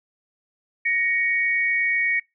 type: tone pair together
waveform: sine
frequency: 1882 / 2234 Hz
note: A#6 / C#7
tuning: +16 / +13 cents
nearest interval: minor third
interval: 297 cents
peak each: -23 / -21 dBFS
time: 0.85-2.2 s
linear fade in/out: 10 ms
effects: noise-tail reverb RT60 0.2 s tail -22 dB re dry